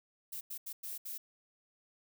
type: noise bursts at uneven times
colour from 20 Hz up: violet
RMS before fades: -42 dBFS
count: 5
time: 0.32-0.41 / 0.5-0.58 / 0.66-0.73 / 0.83-0.98 / 1.05-1.18 s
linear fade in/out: 10 ms
effects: none